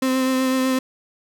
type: tone with vibrato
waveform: 35% pulse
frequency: 260.4 Hz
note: C4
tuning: 8 cents flat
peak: -16 dBFS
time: 0.02-0.79 s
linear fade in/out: 5 ms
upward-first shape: triangle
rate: 8 Hz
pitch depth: 19 cents each way
effects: none